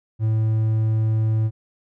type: tone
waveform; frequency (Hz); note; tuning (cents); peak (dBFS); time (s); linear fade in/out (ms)
triangle; 110; A2; 0; -15; 0.19-1.51; 50
effects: none